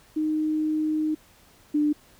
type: tone pair in turn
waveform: sine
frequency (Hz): 309.3 / 297.7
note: D#4 / D4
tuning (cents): -10 / +24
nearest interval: minor second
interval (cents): 66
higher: first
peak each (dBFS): -22 / -19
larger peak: second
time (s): 0.16-1.15 / 1.74-1.93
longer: first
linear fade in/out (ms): 10
effects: pink hiss -56 dBFS RMS until 2.19 s